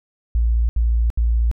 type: tone bursts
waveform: sine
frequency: 57.5 Hz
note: A#1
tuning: 23 cents flat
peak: -14 dBFS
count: 3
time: 0.35-1.514 s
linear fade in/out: 0 ms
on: 340 ms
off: 72 ms
effects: none